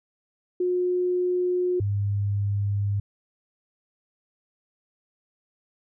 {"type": "tone pair in turn", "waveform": "sine", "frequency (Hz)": [360.3, 101.11], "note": ["F#4", "G#2"], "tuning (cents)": [-46, -46], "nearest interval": "octave + minor seventh", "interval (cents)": 2200, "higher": "first", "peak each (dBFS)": [-21, -22], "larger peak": "first", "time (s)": [[0.6, 1.8], [1.8, 3]], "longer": "neither", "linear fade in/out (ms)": 5, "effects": []}